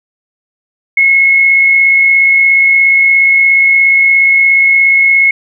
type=tone with amplitude modulation; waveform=sine; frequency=2177 Hz; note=C#7; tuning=32 cents flat; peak=-3 dBFS; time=0.97-5.31 s; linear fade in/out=5 ms; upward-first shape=sine; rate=57 Hz; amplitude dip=30%; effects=none